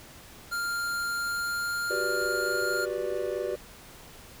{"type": "tone with pitch glide", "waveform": "square", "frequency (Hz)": [1396.9, 1408.2], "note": ["F6", "F6"], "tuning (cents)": [0, 14], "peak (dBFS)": -29, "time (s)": [0.51, 2.86], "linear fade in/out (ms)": 20, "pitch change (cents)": 14, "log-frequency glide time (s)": [1.13, 2.55]}
{"type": "chord", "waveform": "triangle", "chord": "G major seventh", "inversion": "third", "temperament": "just", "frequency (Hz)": [367.5, 392, 490, 588], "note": ["F#4", "G4", "B4", "D5"], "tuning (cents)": [-12, 0, -14, 2], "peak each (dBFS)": -32, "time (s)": [1.9, 3.56], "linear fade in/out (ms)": 10}
{"effects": ["pink hiss -49 dBFS RMS until 4.4 s"]}